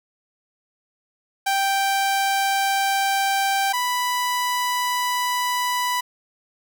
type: tone pair in turn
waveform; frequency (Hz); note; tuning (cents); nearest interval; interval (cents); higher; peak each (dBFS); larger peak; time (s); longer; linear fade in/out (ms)
sawtooth; 784 / 988.7; G5 / B5; 0 / +2; major third; 402; second; -15 / -17; first; 1.46-3.73 / 3.73-6.01; second; 10
effects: none